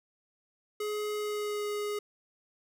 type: tone with pitch glide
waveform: square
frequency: 420.6 to 415.5 Hz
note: G#4 to G#4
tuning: +22 to +1 cents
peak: -32 dBFS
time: 0.8-1.99 s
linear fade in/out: 5 ms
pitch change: -21 cents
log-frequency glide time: 1.16-1.66 s
effects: none